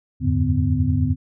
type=tone cluster; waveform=sine; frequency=81.1 / 90.9 / 104 / 143.8 / 253.6 Hz; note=E2 / F#2 / G#2 / D3 / B3; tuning=-28 / -30 / +3 / -36 / +46 cents; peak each=-23 dBFS; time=0.2-1.16 s; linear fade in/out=50 ms; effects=none